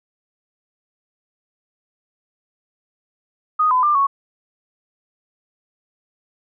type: tone with pitch steps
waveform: sine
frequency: 1242 / 1011 / 1192 / 1108 Hz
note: D#6 / B5 / D6 / C#6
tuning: -3 / +40 / +25 / -1 cents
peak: -13 dBFS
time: 3.59-4.07 s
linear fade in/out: 10 ms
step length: 120 ms
effects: none